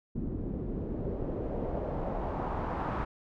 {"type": "noise with low-pass filter sweep", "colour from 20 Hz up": "pink", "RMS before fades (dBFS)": -34, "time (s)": [0.15, 3.05], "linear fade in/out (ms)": 10, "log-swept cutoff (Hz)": [260, 1200], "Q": 1.8, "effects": []}